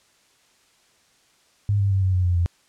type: tone with pitch steps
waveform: sine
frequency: 102 / 99.21 / 96.5 / 93.86 / 91.29 / 88.8 / 86.37 Hz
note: G#2 / G2 / G2 / F#2 / F#2 / F2 / F2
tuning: -31 / +21 / -27 / +25 / -23 / +29 / -19 cents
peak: -17 dBFS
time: 1.69-2.46 s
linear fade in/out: 0 ms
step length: 110 ms
effects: white hiss -60 dBFS RMS until 2.68 s + low-pass 8000 Hz 12 dB/octave